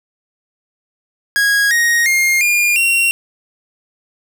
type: tone with pitch steps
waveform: 45% pulse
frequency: 1650 / 1873.6 / 2127 / 2416 / 2743 Hz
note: G#6 / A#6 / C7 / D7 / F7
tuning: -12 / +8 / +28 / +48 / -32 cents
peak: -11 dBFS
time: 1.36-3.11 s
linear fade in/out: 0 ms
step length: 350 ms
effects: none